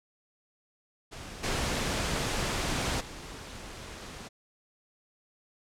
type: noise with level steps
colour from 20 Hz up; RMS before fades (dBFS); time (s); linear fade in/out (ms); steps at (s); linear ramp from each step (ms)
pink; -43 / -30 / -43; 1.11-4.29; 20; 1.43 / 3; 10
effects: low-pass 8000 Hz 12 dB/octave